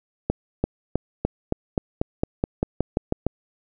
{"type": "accelerating click train", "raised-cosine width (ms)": 2, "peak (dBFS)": -7, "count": 14, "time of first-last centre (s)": [0.3, 3.266], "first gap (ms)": 340, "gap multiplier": 0.93, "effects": []}